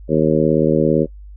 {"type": "harmonic tone", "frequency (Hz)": 77.78, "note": "D#2", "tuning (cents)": 0, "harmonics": [2, 3, 4, 5, 6, 7], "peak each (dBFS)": [-19, -19, -19, -19, -19, -19], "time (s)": [0.08, 1.07], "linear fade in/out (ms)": 50, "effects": ["noise-tail reverb RT60 0.1 s tail -23 dB re dry", "added 50 Hz sine -34 dBFS peak until 1.36 s"]}